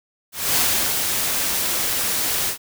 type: noise with ADSR envelope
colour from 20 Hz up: white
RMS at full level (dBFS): -18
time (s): 0.32-2.58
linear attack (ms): 240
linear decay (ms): 370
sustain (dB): -4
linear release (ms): 99
effects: none